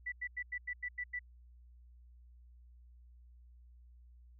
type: tone bursts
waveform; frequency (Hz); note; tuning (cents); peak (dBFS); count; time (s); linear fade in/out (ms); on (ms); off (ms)
sine; 1971; B6; -4; -36; 8; 0.06-1.193; 10; 62; 91
effects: added 60 Hz sine -56 dBFS peak until 4.39 s